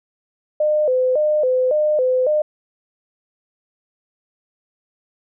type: tone with vibrato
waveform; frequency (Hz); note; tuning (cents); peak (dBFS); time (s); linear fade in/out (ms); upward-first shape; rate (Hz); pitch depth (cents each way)
sine; 556; C#5; +5; -14; 0.6-2.42; 5; square; 1.8; 150
effects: none